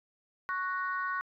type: chord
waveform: sine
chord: F# major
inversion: second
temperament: equal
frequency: 1108.7 / 1480 / 1864.7 Hz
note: C#6 / F#6 / A#6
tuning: 0 / 0 / 0 cents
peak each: -33 / -34 / -39 dBFS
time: 0.49-1.21 s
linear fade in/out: 0 ms
effects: tanh soft clip ceiling -21 dBFS